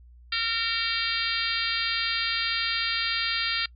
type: harmonic tone with a mistuned harmonic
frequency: 458.4 Hz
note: A#4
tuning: 29 cents flat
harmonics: 3 / 4 / 5 / 6 / 7 / 8 / 9 / 10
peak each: -33 / -33 / -33 / -33 / -33 / -33 / -33 / -33 dBFS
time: 0.32-3.66 s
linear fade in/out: 5 ms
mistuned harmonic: 10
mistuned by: +38 cents
effects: noise-tail reverb RT60 0.1 s tail -24 dB re dry + added 60 Hz sine -48 dBFS peak until 3.75 s